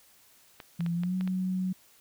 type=clicks; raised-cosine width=0.3 ms; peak=-26 dBFS; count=6; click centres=0.602 / 0.807 / 0.863 / 1.035 / 1.21 / 1.276 s
type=tone with pitch glide; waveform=sine; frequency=170.2 to 185.6 Hz; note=F3 to F#3; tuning=-44 to +6 cents; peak=-27 dBFS; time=0.79-1.73 s; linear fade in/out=10 ms; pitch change=+150 cents; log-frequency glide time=0.94-1.15 s
effects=white hiss -60 dBFS RMS until 2 s